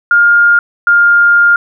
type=tone pair in turn; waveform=sine; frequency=1412 / 1407 Hz; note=F6 / F6; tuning=+19 / +12 cents; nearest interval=unison; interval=7 cents; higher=first; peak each=-4 dBFS; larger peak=neither; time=0.11-0.59 / 0.87-1.56 s; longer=second; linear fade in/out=2 ms; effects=none